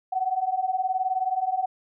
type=beating tone pair; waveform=sine; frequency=738 / 757 Hz; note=F#5 / F#5; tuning=-5 / +39 cents; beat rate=19 Hz; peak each=-27 / -25 dBFS; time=0.12-1.66 s; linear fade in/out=10 ms; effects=none